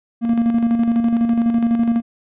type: tone with tremolo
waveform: triangle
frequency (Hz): 232.4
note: A#3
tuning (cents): -5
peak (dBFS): -10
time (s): 0.21-2.02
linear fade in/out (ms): 50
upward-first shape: square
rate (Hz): 12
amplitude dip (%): 45
effects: resampled to 8000 Hz